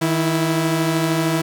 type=tone pair together; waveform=sawtooth; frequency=158.46 / 330 Hz; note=D#3 / E4; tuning=+32 / +2 cents; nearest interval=octave + minor second; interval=1270 cents; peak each=-16 dBFS; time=0.01-1.42 s; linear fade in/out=10 ms; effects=none